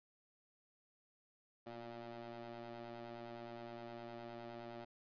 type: ring-modulated tone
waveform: 20% pulse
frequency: 116.54 Hz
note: A#2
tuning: in tune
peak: -40 dBFS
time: 1.66-4.85 s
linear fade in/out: 10 ms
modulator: 471 Hz
effects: resampled to 11025 Hz